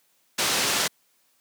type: low-pass noise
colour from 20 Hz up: white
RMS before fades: -24 dBFS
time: 0.38-0.88 s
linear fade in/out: 10 ms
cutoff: 6400 Hz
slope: 12 dB/octave
effects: white hiss -66 dBFS RMS until 1.4 s + high-pass 150 Hz 12 dB/octave